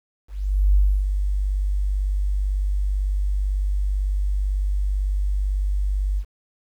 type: tone with ADSR envelope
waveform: sine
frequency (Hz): 49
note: G1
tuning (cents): 0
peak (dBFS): -12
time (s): 0.28-6.25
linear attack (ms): 470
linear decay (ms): 290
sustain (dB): -7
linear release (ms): 72
effects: 9-bit